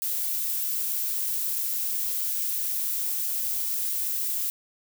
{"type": "noise", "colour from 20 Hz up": "violet", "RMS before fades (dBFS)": -28, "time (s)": [0.02, 4.5], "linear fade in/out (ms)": 0, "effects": []}